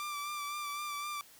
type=tone with vibrato; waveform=sawtooth; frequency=1174.7 Hz; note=D6; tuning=in tune; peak=-33 dBFS; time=0-1.21 s; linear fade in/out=0 ms; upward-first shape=sine; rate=3.9 Hz; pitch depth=28 cents each way; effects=white hiss -58 dBFS RMS until 1.39 s